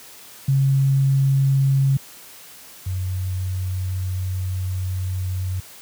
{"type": "tone pair in turn", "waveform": "sine", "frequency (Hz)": [136, 92.64], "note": ["C#3", "F#2"], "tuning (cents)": [-33, 3], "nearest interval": "perfect fifth", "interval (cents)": 664, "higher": "first", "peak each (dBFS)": [-14, -21], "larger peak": "first", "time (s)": [[0.48, 1.97], [2.86, 5.6]], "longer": "second", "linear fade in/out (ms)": 5, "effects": ["white hiss -43 dBFS RMS until 5.81 s", "high-pass 60 Hz 12 dB/octave"]}